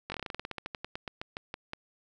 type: slowing click train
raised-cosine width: 0.3 ms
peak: -20 dBFS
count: 22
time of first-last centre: 0.1-1.734 s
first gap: 20 ms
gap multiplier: 1.12
effects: none